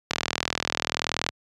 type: click train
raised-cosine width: 0.2 ms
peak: -5 dBFS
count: 49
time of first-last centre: 0.11-1.289 s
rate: 40.7 Hz
effects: high-pass 80 Hz 12 dB/octave + resampled to 24000 Hz